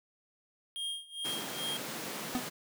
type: tone with tremolo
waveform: square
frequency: 3229 Hz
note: G#7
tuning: 49 cents flat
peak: -34 dBFS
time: 0.76-1.77 s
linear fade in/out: 0 ms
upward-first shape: sine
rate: 2.4 Hz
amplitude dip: 90%
type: high-pass noise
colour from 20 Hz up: pink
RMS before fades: -40 dBFS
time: 1.24-2.5 s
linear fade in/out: 20 ms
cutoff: 160 Hz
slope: 24 dB/octave
type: tone with exponential decay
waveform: square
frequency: 249.6 Hz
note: B3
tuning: 19 cents sharp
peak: -27 dBFS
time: 2.35-2.49 s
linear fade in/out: 0 ms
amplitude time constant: 29 ms
effects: none